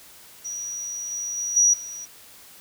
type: tone with level steps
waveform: sine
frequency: 5800 Hz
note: F#8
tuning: 35 cents flat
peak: -29 / -27 / -25 / -14 / -33 dBFS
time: 0.44-2.06 s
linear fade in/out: 20 ms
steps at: 1.11 / 1.37 / 1.56 / 1.73 s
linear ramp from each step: 10 ms
effects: white hiss -48 dBFS RMS until 2.6 s